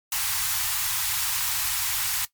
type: band-stop noise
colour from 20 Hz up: white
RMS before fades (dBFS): -26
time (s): 0.12-2.25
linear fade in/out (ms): 2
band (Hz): 130 to 790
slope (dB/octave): 48
effects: noise-tail reverb RT60 0.1 s tail -17 dB re dry + MP3 96 kbps